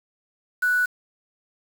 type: tone with quantisation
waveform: sine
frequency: 1480 Hz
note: F#6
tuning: in tune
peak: -18 dBFS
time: 0.62-0.86 s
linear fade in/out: 10 ms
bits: 6
effects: none